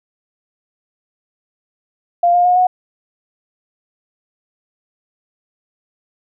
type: tone with pitch steps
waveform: sine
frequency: 696 / 707.8 / 719.7 / 731.9 Hz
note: F5 / F5 / F#5 / F#5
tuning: -6 / +23 / -48 / -19 cents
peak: -9 dBFS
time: 2.23-2.67 s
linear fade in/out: 5 ms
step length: 110 ms
effects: none